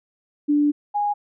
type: tone pair in turn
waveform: sine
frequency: 293.2 / 824.5 Hz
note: D4 / G#5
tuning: -3 / -13 cents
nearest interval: octave + tritone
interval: 1790 cents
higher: second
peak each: -15 / -19 dBFS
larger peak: first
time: 0.48-0.72 / 0.94-1.14 s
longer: first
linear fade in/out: 20 ms
effects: none